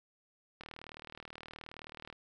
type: click train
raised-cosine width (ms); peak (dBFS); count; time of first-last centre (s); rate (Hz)
0.3; -30; 60; 0.61-2.127; 38.9
effects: none